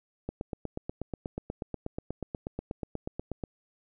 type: click train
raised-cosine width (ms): 2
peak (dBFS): -20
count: 27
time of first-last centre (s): 0.29-3.438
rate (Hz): 8.26
effects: none